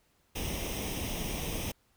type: noise with comb filter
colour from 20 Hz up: pink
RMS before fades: -35 dBFS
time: 0.35-1.72 s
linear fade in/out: 10 ms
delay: 0.34 ms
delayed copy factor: +0.7
effects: pink hiss -70 dBFS RMS until 1.96 s